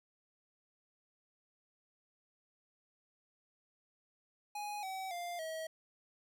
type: tone with pitch steps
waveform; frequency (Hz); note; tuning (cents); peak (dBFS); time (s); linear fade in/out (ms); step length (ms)
square; 830.6 / 761.7 / 698.4 / 640.5; G#5 / G5 / F5 / E5; 0 / -50 / 0 / -50; -40; 4.55-5.67; 5; 280
effects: none